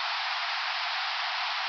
pink band-pass noise, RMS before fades -31 dBFS, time 0-1.68 s, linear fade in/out 0 ms, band 700 to 5200 Hz, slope 96 dB/octave, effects none

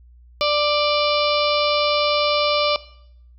harmonic tone, 590 Hz, D5, 8 cents sharp, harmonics 1 / 2 / 4 / 5 / 6 / 7 / 8 / 9, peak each -20 / -23 / -26 / -27 / -28 / -28 / -29 / -30 dBFS, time 0.41-2.76 s, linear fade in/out 0 ms, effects noise-tail reverb RT60 0.7 s tail -19 dB re dry + added 60 Hz sine -45 dBFS peak until 3.38 s

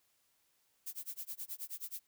violet noise with tremolo, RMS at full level -41 dBFS, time 0.86-2 s, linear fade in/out 10 ms, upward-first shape sine, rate 9.4 Hz, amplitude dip 100%, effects white hiss -75 dBFS RMS until 2.07 s

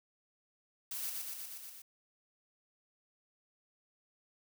blue noise with echo, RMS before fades -40 dBFS, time 0.91-1.1 s, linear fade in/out 5 ms, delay 120 ms, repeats 6, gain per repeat -2 dB, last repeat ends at 1.82 s, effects none

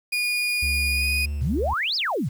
35% pulse tone with pitch glide, 2444 to 2481 Hz, D#7 to D#7, -32 to -6 cents, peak -20 dBFS, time 0.12-1.26 s, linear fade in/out 10 ms, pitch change +26 cents, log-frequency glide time 0.87-1.08 s
triangle tone with vibrato, 72.5 Hz, D2, 22 cents flat, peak -23 dBFS, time 0.62-1.74 s, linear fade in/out 10 ms, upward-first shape square, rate 2 Hz, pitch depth 13 cents each way
sine exponential two-way sweep, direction up then down, 104.5 to 5400 to 104.5 Hz, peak -22 dBFS, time 1.41-2.29 s, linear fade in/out 10 ms, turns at 1.96 s
effects 8-bit

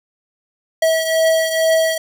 square beating tone pair, 646 / 648.2 Hz, E5 / E5, -35 / -29 cents, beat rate 2.2 Hz, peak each -15 / -21 dBFS, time 0.82-1.98 s, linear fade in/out 5 ms, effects none

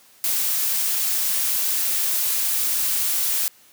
blue noise, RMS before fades -22 dBFS, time 0.24-3.48 s, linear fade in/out 0 ms, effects white hiss -53 dBFS RMS until 3.72 s + high-pass 100 Hz 12 dB/octave

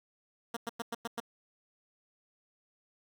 10% pulse tone bursts, 232.5 Hz, A#3, 4 cents flat, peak -26 dBFS, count 6, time 0.54-1.202 s, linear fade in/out 5 ms, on 27 ms, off 100 ms, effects none

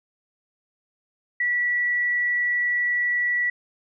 sine tone, 1948 Hz, B6, 24 cents flat, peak -20 dBFS, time 1.4-3.5 s, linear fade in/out 5 ms, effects none

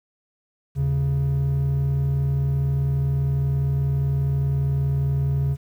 triangle tone pair together, 77.78 / 137.95 Hz, D#2 / C#3, 0 / -8 cents, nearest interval minor seventh, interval 992 cents, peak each -24 / -17 dBFS, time 0.75-5.57 s, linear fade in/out 50 ms, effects tanh soft clip ceiling -12 dBFS + 9-bit

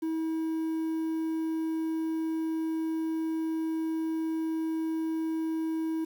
triangle tone with quantisation, 321.5 Hz, E4, 43 cents flat, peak -26 dBFS, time 0.02-6.05 s, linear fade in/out 10 ms, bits 9, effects none

